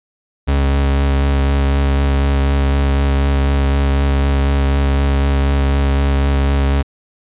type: tone with vibrato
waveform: 40% pulse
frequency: 69.3 Hz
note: C#2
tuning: in tune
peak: -11 dBFS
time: 0.47-6.83 s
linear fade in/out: 20 ms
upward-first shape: sine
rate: 4 Hz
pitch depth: 14 cents each way
effects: resampled to 8000 Hz